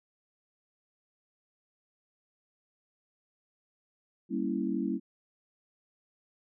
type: chord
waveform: sine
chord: G diminished seventh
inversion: none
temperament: equal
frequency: 196 / 233.1 / 277.2 / 329.6 Hz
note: G3 / Bb3 / Db4 / Fb4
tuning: 0 / 0 / 0 / 0 cents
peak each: -34 dBFS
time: 4.29-5 s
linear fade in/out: 50 ms
effects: none